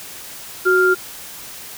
sine tone pair together, 370 / 1396.9 Hz, F#4 / F6, 0 / 0 cents, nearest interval octave + major seventh, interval 2300 cents, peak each -14 dBFS, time 0.65-0.95 s, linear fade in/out 20 ms, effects white hiss -35 dBFS RMS until 1.77 s

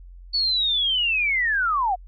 sine linear sweep, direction down, 4494 to 691 Hz, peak -19 dBFS, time 0.33-1.96 s, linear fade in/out 20 ms, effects added 44 Hz sine -40 dBFS peak until 2.07 s

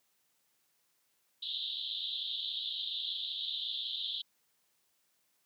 pink band-pass noise, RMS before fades -38 dBFS, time 1.42-4.22 s, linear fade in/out 10 ms, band 3200 to 4000 Hz, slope 96 dB/octave, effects white hiss -75 dBFS RMS until 5.45 s + high-pass 100 Hz 12 dB/octave

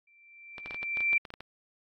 sine tone with exponential growth, 2349 Hz, D7, in tune, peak -21 dBFS, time 0.07-1.18 s, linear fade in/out 5 ms, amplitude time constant 240 ms
clicks, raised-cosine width 0.3 ms, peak -25 dBFS, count 12, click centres 0.582 / 0.66 / 0.709 / 0.745 / 0.83 / 0.972 / 1.006 / 1.131 / 1.252 / 1.304 / 1.339 / 1.406 s
effects AAC 32 kbps

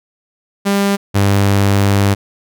sawtooth tone pair in turn, 199.5 / 99.75 Hz, G3 / G2, +31 / +31 cents, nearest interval octave, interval 1200 cents, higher first, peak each -8 / -6 dBFS, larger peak second, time 0.65-0.97 / 1.14-2.15 s, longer second, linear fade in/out 20 ms, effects none

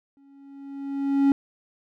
triangle tone with exponential growth, 277.2 Hz, C#4, in tune, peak -12 dBFS, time 0.17-1.32 s, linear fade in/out 1 ms, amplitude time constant 250 ms, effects none

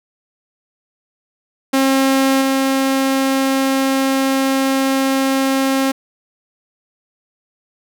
sawtooth tone with level steps, 268.5 Hz, C4, 45 cents sharp, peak -8 / -10 dBFS, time 1.73-5.92 s, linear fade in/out 10 ms, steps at 2.41 s, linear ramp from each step 10 ms, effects none

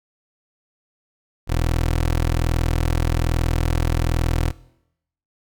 20% pulse tone, 41.2 Hz, E1, in tune, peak -13 dBFS, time 1.47-4.53 s, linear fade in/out 50 ms, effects noise-tail reverb RT60 0.8 s tail -20 dB re dry

